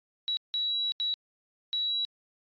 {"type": "tone bursts at uneven times", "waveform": "sine", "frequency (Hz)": 3901, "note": "B7", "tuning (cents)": -22, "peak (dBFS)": -26, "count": 4, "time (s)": [[0.28, 0.37], [0.54, 0.92], [1, 1.14], [1.73, 2.05]], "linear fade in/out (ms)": 0, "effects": ["tanh soft clip ceiling -22 dBFS", "resampled to 11025 Hz"]}